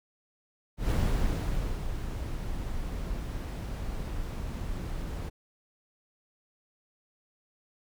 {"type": "noise with ADSR envelope", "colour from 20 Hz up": "brown", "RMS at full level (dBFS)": -25, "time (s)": [0.77, 5.3], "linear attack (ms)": 130, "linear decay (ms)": 920, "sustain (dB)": -9, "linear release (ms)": 20, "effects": []}